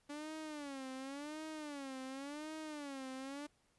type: tone with vibrato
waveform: sawtooth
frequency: 286.5 Hz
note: D4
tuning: 43 cents flat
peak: -40 dBFS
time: 0.09-3.47 s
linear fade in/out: 10 ms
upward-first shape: sine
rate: 0.91 Hz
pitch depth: 160 cents each way
effects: pink hiss -75 dBFS RMS until 3.78 s + resampled to 24000 Hz